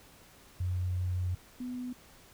sine tone pair in turn, 90.6 / 249.1 Hz, F#2 / B3, -36 / +15 cents, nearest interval octave + tritone, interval 1751 cents, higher second, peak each -29 / -35 dBFS, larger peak first, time 0.6-1.35 / 1.6-1.93 s, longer first, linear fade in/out 5 ms, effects pink hiss -57 dBFS RMS until 2.33 s

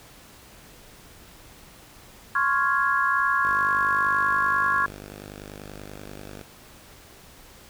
sine chord, Db major seventh, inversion third, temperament equal, 1046.5 / 1108.7 / 1396.9 / 1661.2 Hz, C6 / Db6 / F6 / Ab6, 0 / 0 / 0 / 0 cents, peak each -28 / -24 / -26 / -24 dBFS, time 2.35-4.86 s, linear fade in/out 5 ms
5% pulse tone, 50.3 Hz, G1, 45 cents sharp, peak -28 dBFS, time 3.43-6.43 s, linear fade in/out 10 ms
effects pink hiss -49 dBFS RMS until 7.69 s

